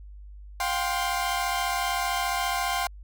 sawtooth chord, F suspended second, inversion none, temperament equal with one note detuned, 709 / 784 / 1046.5 Hz, F5 / G5 / C6, +26 / 0 / 0 cents, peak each -26 dBFS, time 0.6-2.87 s, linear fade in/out 2 ms, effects added 50 Hz sine -41 dBFS peak until 3.03 s

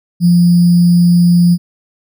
sine tone with sample-and-hold, 174.1 Hz, F3, 5 cents flat, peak -5 dBFS, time 0.2-1.58 s, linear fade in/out 50 ms, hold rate 4900 Hz, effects none

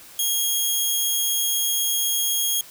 10% pulse tone, 3272 Hz, G#7, 26 cents flat, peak -12 dBFS, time 0.19-2.61 s, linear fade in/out 2 ms, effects white hiss -45 dBFS RMS until 2.7 s

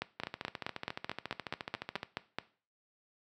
two click trains, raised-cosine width 0.3 ms, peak -18 / -21 dBFS, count 12 / 27, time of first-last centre 0.02-2.386 / 0.2-2.031 s, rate 4.65 / 14.2 Hz, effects noise-tail reverb RT60 0.4 s tail -17 dB re dry + high-pass 100 Hz 12 dB/octave

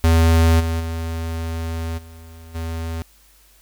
square tone with level steps, 82.1 Hz, E2, 6 cents flat, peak -12 / -20 / -24 / -39 / -25 dBFS, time 0.04-3.02 s, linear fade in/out 0 ms, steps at 0.59 / 0.79 / 1.97 / 2.54 s, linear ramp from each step 20 ms, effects added 50 Hz sine -54 dBFS peak until 3.61 s + white hiss -54 dBFS RMS until 3.61 s

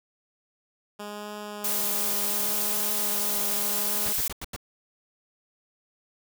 10% pulse tone with vibrato, 206.6 Hz, G#3, 9 cents flat, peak -27 dBFS, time 0.99-4.13 s, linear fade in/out 10 ms, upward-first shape triangle, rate 0.69 Hz, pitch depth 21 cents each way
blue noise, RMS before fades -27 dBFS, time 1.64-4.28 s, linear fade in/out 5 ms
pink noise bursts, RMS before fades -35 dBFS, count 5, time 4.06-4.563 s, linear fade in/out 2 ms, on 31 ms, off 87 ms
effects none

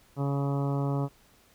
harmonic tone, 140 Hz, C#3, 18 cents sharp, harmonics 1 / 2 / 3 / 4 / 5 / 6 / 7 / 8 / 9, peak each -27 / -33 / -37 / -39 / -41 / -43 / -44 / -45 / -46 dBFS, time 0.16-1.09 s, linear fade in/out 50 ms, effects pink hiss -61 dBFS RMS until 1.54 s

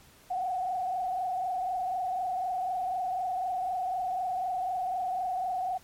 sine tone with frequency modulation, 739 Hz, F#5, 2 cents flat, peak -28 dBFS, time 0.3-5.78 s, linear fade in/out 10 ms, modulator 24 Hz, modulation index 1.2, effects pink hiss -57 dBFS RMS until 5.83 s + MP3 64 kbps

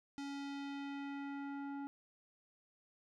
square tone with low-pass filter sweep, 280.3 Hz, C#4, 19 cents sharp, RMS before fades -44 dBFS, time 0.18-1.87 s, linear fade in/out 0 ms, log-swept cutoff 6100 to 1100 Hz, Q 1.2, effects none

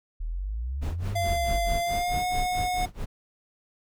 sine exponential two-way sweep, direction up then down, 37.4 to 103.1 to 38.6 Hz, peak -28 dBFS, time 0.2-1.78 s, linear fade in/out 10 ms, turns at 1.14 s
brown noise with tremolo, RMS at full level -30 dBFS, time 0.81-3.06 s, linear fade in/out 20 ms, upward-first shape sine, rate 4.6 Hz, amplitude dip 95%
square tone with pitch glide, 688 to 726.4 Hz, F5 to F#5, -26 to -32 cents, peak -26 dBFS, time 1.15-2.86 s, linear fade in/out 10 ms, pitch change +94 cents, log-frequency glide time 1.81-2.24 s
effects none

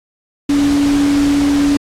sine tone in noise, 285.3 Hz, C#4, 50 cents sharp, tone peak -10 dBFS, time 0.49-1.77 s, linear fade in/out 5 ms, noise pink, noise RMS -24 dBFS, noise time 0.49-1.77 s, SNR +11 dB, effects low-pass 8000 Hz 12 dB/octave + AAC 64 kbps

